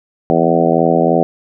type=harmonic tone with a mistuned harmonic; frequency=83.1 Hz; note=E2; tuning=15 cents sharp; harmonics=2 / 3 / 4 / 5 / 6 / 7 / 8 / 9; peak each=-18 / -18 / -18 / -18 / -18 / -18 / -18 / -18 dBFS; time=0.3-1.23 s; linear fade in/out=0 ms; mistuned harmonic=2; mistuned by=+20 cents; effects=none